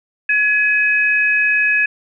sine tone pair together, 1690.6 / 2533 Hz, G#6 / D#7, +30 / +30 cents, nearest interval perfect fifth, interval 700 cents, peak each -15 dBFS, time 0.29-1.86 s, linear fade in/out 5 ms, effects none

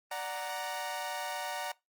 sawtooth chord, D augmented, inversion none, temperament equal, 587.3 / 740 / 932.3 Hz, D5 / F#5 / A#5, 0 / 0 / 0 cents, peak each -38 / -35 / -35 dBFS, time 0.11-1.72 s, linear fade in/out 5 ms, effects noise-tail reverb RT60 0.2 s tail -22 dB re dry + Opus 32 kbps

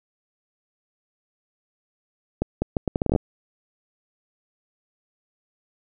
accelerating click train, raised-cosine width 2 ms, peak -8 dBFS, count 12, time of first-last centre 2.42-3.161 s, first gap 200 ms, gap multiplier 0.74, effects none

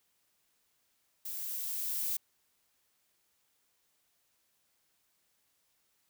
violet noise with level ramp, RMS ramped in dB -40 to -33 dBFS, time 1.25-2.17 s, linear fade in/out 5 ms, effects white hiss -75 dBFS RMS until 6.09 s

